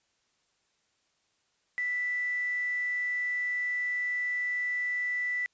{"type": "tone with quantisation", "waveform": "sine", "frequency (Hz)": 1975.5, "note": "B6", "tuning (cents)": 0, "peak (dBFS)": -28, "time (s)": [1.78, 5.46], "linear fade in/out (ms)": 0, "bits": 8, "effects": ["white hiss -73 dBFS RMS until 5.53 s", "resampled to 16000 Hz"]}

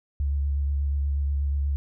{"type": "tone with vibrato", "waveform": "sine", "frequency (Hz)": 70.6, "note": "C#2", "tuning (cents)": 32, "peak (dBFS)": -22, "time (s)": [0.2, 1.76], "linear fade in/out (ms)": 0, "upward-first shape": "sine", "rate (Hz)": 8.3, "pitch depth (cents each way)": 25, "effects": []}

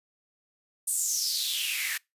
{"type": "noise with high-pass filter sweep", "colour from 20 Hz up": "white", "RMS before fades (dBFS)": -29, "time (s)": [0.87, 1.98], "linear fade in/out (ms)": 10, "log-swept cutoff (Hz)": [9100, 1700], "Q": 5.5, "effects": ["noise-tail reverb RT60 0.2 s tail -25 dB re dry", "resampled to 32000 Hz"]}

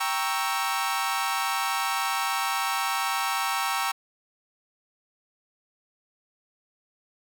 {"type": "chord", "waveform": "sawtooth", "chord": "G diminished seventh", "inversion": "none", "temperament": "equal", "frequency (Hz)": [784, 932.3, 1108.7, 1318.5], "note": ["G5", "Bb5", "Db6", "Fb6"], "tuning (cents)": [0, 0, 0, 0], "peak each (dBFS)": -27, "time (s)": [0, 3.92], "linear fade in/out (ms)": 10, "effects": []}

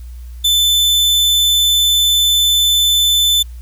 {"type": "tone", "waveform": "40% pulse", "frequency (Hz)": 3520, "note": "A7", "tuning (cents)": 0, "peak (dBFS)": -9, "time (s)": [0.44, 3.43], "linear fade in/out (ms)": 10, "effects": ["added 60 Hz sine -28 dBFS peak until 3.61 s", "white hiss -51 dBFS RMS until 3.61 s"]}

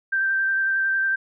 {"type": "tone with vibrato", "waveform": "sine", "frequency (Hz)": 1568, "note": "G6", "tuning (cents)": 0, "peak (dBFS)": -19, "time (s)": [0.12, 1.16], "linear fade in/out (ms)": 10, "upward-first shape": "square", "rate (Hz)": 11, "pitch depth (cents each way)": 11, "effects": []}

